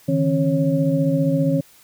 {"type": "tone cluster", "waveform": "sine", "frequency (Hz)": [146.4, 161.4, 270.7, 550], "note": ["D3", "E3", "C#4", "C#5"], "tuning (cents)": [-5, -36, -41, -14], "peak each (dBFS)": [-24, -20, -20, -23], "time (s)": [0.08, 1.61], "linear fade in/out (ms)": 10, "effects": ["white hiss -51 dBFS RMS until 1.83 s"]}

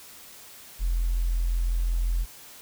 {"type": "tone", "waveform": "triangle", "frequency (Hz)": 42.77, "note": "F1", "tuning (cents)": -35, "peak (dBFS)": -18, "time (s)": [0.79, 2.26], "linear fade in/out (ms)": 50, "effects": ["tanh soft clip ceiling -20 dBFS", "white hiss -47 dBFS RMS until 2.61 s"]}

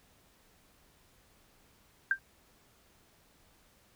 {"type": "tone with exponential decay", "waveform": "sine", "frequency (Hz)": 1580, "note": "G6", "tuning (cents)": 13, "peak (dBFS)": -20, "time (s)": [2.11, 2.19], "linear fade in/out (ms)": 2, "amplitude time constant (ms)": 17, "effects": ["pink hiss -65 dBFS RMS until 3.95 s"]}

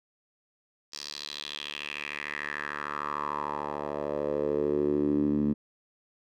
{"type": "tone with band-pass filter sweep", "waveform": "10% pulse", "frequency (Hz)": 73.42, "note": "D2", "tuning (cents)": 0, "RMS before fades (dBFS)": -31, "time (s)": [0.92, 5.54], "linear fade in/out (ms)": 20, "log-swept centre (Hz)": [5200, 230], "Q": 3.9, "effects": []}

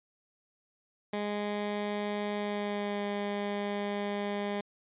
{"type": "tone with pitch glide", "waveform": "15% pulse", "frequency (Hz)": [206.7, 203.7], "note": ["G#3", "G#3"], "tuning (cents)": [-8, -33], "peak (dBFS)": -25, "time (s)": [1.13, 4.61], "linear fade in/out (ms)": 5, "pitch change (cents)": -25, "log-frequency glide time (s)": [2.36, 3.05], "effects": ["resampled to 8000 Hz"]}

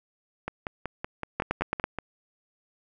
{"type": "two click trains", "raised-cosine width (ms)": 0.5, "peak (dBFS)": [-10, -16], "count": [5, 9], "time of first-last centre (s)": [[1.4, 1.841], [0.48, 1.987]], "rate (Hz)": [9.08, 5.31], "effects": []}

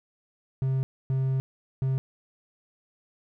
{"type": "tone bursts at uneven times", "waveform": "triangle", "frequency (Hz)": 132.5, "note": "C3", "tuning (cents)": 22, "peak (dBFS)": -21, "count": 3, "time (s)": [[0.62, 0.83], [1.1, 1.4], [1.82, 1.98]], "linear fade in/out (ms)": 0, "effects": []}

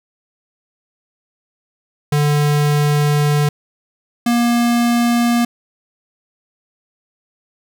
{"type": "tone pair in turn", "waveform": "square", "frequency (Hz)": [147.2, 237.5], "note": ["D3", "A#3"], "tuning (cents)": [4, 33], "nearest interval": "minor sixth", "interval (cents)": 829, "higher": "second", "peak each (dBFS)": -13, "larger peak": "neither", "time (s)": [[2.12, 3.49], [4.26, 5.45]], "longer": "first", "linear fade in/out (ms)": 5, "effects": []}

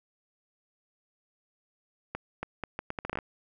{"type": "accelerating click train", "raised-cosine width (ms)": 0.5, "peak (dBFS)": -18, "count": 12, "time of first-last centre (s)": [2.15, 3.188], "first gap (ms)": 280, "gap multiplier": 0.74, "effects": []}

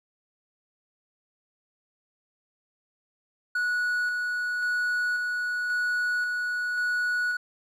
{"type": "tone with tremolo", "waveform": "triangle", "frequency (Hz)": 1466, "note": "F#6", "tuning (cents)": -16, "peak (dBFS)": -22, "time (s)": [3.55, 7.37], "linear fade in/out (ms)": 5, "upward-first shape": "square", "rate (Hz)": 0.93, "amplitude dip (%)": 25, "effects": []}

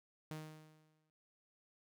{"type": "tone with exponential decay", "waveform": "sawtooth", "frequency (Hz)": 155.56, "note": "D#3", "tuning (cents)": 0, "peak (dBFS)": -38, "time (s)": [0.31, 1.1], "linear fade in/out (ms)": 0, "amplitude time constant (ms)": 170, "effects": []}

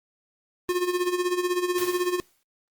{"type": "tone with tremolo", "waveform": "square", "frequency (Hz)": 358.3, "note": "F4", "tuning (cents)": 44, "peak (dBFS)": -21, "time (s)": [0.69, 2.2], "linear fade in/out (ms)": 0, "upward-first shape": "sine", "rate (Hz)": 16, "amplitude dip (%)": 70}
{"type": "noise with exponential decay", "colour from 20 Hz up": "white", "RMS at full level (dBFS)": -32, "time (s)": [1.78, 2.43], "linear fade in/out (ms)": 0, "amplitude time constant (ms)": 140}
{"effects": ["noise-tail reverb RT60 0.2 s tail -26 dB re dry", "Opus 32 kbps"]}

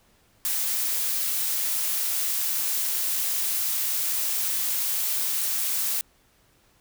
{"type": "noise", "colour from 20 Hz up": "blue", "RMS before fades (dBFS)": -26, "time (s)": [0.45, 6.01], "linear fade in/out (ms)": 0, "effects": ["pink hiss -62 dBFS RMS until 6.8 s"]}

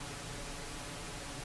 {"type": "noise with comb filter", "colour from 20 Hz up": "pink", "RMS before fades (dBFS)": -43, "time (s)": [0, 1.44], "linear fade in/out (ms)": 5, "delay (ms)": 7, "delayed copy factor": 0.55, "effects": ["resampled to 24000 Hz"]}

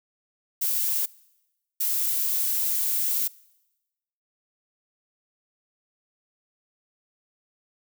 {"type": "noise bursts at uneven times", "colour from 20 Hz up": "violet", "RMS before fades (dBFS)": -25, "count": 2, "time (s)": [[0.61, 1.06], [1.8, 3.28]], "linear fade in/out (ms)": 10, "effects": ["noise-tail reverb RT60 1.0 s tail -23 dB re dry"]}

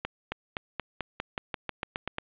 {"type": "accelerating click train", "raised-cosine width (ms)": 0.3, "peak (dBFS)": -14, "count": 13, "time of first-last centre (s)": [0.05, 2.184], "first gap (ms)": 270, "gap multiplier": 0.92, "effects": ["resampled to 8000 Hz", "8-bit"]}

